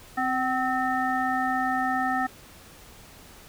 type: harmonic tone with a mistuned harmonic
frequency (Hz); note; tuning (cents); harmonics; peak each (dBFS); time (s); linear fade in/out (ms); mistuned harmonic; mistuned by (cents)
260; C4; -11; 1 / 3 / 5 / 7; -30 / -26 / -30 / -30; 0.17-2.27; 10; 3; -39
effects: pink hiss -49 dBFS RMS until 3.48 s